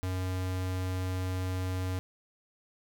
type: tone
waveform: square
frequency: 92.5 Hz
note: F#2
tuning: in tune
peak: -31 dBFS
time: 0.03-1.99 s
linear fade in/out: 0 ms
effects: none